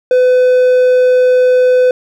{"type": "tone", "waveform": "triangle", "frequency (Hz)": 504, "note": "B4", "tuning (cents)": 35, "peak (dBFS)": -4, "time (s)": [0.11, 1.91], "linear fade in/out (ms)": 2, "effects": []}